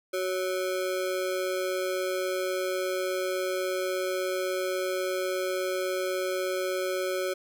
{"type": "ring-modulated tone", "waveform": "square", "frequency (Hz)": 464, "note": "A#4", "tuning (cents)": -8, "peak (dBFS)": -25, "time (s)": [0.13, 7.34], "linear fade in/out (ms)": 10, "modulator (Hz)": 91.8, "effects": []}